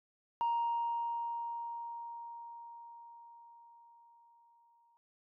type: tone with exponential decay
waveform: sine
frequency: 936 Hz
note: A#5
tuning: 7 cents sharp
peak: -27 dBFS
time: 0.41-4.97 s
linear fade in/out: 0 ms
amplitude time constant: 990 ms
effects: tanh soft clip ceiling -27 dBFS